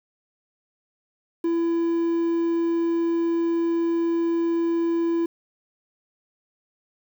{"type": "tone with quantisation", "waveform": "triangle", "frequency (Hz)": 335.5, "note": "E4", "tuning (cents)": 31, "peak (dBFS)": -18, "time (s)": [1.44, 5.26], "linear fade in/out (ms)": 5, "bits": 8, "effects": []}